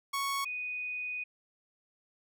sawtooth / sine tone pair in turn, 1108.7 / 2485 Hz, C#6 / D#7, 0 / -3 cents, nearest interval octave + major second, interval 1397 cents, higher second, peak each -27 / -34 dBFS, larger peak first, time 0.13-0.45 / 0.45-1.24 s, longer second, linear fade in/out 10 ms, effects none

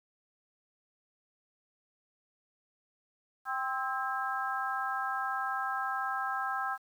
harmonic tone with a mistuned harmonic, 261.6 Hz, C4, in tune, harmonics 3 / 4 / 5 / 6, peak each -36 / -38 / -35 / -37 dBFS, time 3.45-6.78 s, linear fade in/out 50 ms, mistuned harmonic 6, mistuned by +46 cents, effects 10-bit

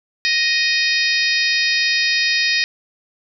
harmonic tone, 622.3 Hz, D#5, in tune, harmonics 3 / 4 / 5 / 6 / 7 / 8 / 9, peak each -20 / -20 / -31 / -24 / -24 / -22 / -29 dBFS, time 0.25-2.64 s, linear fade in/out 0 ms, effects none

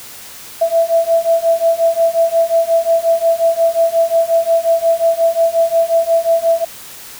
sine beating tone pair, 662 / 667.6 Hz, E5 / E5, +7 / +22 cents, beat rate 5.6 Hz, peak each -14 / -13 dBFS, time 0.61-6.65 s, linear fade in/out 10 ms, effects white hiss -34 dBFS RMS until 7.19 s

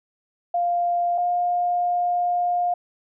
sine tone pair in turn, 698.5 / 707.8 Hz, F5 / F5, 0 / +23 cents, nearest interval unison, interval 23 cents, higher second, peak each -19 dBFS, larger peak neither, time 0.54-1.18 / 1.18-2.74 s, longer second, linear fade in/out 5 ms, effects none

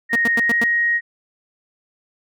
sine tone with pitch glide, 1864.7 to 1879.8 Hz, A#6 to A#6, 0 to +14 cents, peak -15 dBFS, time 0.09-1.01 s, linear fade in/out 50 ms, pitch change +14 cents, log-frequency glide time 0.37-0.54 s
sawtooth tone bursts, 233.1 Hz, A#3, in tune, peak -16 dBFS, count 5, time 0.13-0.639 s, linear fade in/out 2 ms, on 25 ms, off 96 ms
effects none

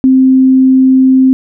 sine tone, 261.6 Hz, C4, in tune, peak -3 dBFS, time 0.04-1.33 s, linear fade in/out 0 ms, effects none

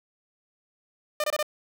sawtooth tone bursts, 603 Hz, D5, 46 cents sharp, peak -20 dBFS, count 4, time 1.2-1.428 s, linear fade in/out 2 ms, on 39 ms, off 24 ms, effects none

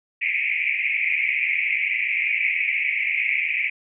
pink band-pass noise, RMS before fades -23 dBFS, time 0.21-3.7 s, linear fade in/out 10 ms, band 2100 to 2500 Hz, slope 96 dB/octave, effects none

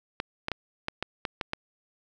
clicks, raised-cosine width 0.3 ms, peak -13 dBFS, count 8, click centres 0.201 / 0.484 / 0.517 / 0.884 / 1.026 / 1.252 / 1.412 / 1.534 s, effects none

